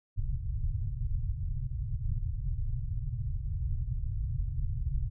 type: low-pass noise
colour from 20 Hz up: pink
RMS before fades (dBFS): -32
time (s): 0.16-5.1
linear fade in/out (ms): 20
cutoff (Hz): 140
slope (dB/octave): 96
effects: none